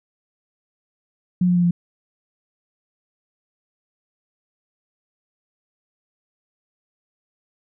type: tone with pitch steps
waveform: sine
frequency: 180 / 177.83 / 175.69 / 173.57 Hz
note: F#3 / F3 / F3 / F3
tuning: -47 / +32 / +11 / -10 cents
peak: -14 dBFS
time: 1.41-1.71 s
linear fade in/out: 5 ms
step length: 75 ms
effects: none